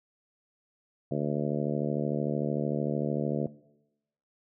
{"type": "harmonic tone", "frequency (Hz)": 73.3, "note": "D2", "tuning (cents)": -3, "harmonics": [2, 3, 4, 5, 6, 7, 8, 9], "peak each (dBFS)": [-32, -34, -35, -36, -37, -37, -38, -39], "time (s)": [1.11, 3.47], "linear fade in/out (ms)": 5, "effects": ["noise-tail reverb RT60 0.9 s tail -20 dB re dry"]}